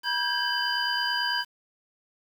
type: tone cluster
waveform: sine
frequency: 965 / 1570 / 1639 / 3023 / 4801 Hz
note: B5 / G6 / G#6 / F#7 / D8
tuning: -40 / +2 / -23 / +36 / +37 cents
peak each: -31 dBFS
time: 0.03-1.45 s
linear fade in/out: 50 ms
effects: 8-bit